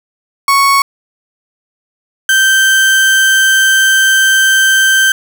35% pulse tone pair in turn, 1108.7 / 1558.9 Hz, C#6 / G6, 0 / -10 cents, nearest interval tritone, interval 590 cents, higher second, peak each -5 dBFS, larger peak neither, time 0.48-0.82 / 2.29-5.12 s, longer second, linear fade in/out 2 ms, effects none

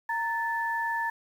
sine tone pair together, 925.1 / 1752 Hz, A#5 / A6, -13 / -8 cents, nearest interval major seventh, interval 1105 cents, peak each -29 / -30 dBFS, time 0.09-1.1 s, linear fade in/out 5 ms, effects 9-bit

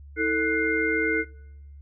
sine tone cluster, 323.5 / 445.4 / 1483 / 2109 Hz, E4 / A4 / F#6 / C7, -32 / +21 / +4 / +13 cents, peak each -27 dBFS, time 0.16-1.25 s, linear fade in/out 50 ms, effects noise-tail reverb RT60 0.9 s tail -23 dB re dry + added 71 Hz sine -42 dBFS peak until 1.81 s

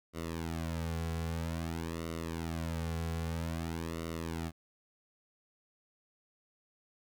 sawtooth tone with flanger, 82.41 Hz, E2, in tune, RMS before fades -37 dBFS, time 0.13-4.52 s, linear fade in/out 50 ms, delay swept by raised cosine 1.2 to 3.3 ms, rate 0.51 Hz, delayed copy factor -1, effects none

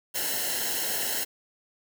white noise with comb filter, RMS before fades -29 dBFS, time 0.14-1.25 s, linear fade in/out 20 ms, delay 0.84 ms, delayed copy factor -0.8, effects none

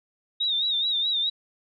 sine tone with vibrato, 3729 Hz, A#7, in tune, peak -22 dBFS, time 0.4-1.3 s, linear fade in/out 10 ms, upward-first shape sine, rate 4.7 Hz, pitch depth 84 cents each way, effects none

